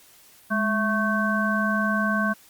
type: harmonic tone with a mistuned harmonic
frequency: 220 Hz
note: A3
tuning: in tune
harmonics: 1 / 3 / 5 / 7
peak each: -24 / -30 / -28 / -25 dBFS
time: 0.5-2.34 s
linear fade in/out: 20 ms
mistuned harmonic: 1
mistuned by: -88 cents
effects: white hiss -53 dBFS RMS until 2.49 s + Opus 48 kbps